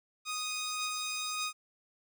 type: beating tone pair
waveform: 10% pulse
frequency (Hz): 1244.5 / 1246.2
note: D#6 / D#6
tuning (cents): 0 / +2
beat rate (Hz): 1.7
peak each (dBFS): -26 / -35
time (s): 0.25-1.53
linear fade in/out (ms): 50
effects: none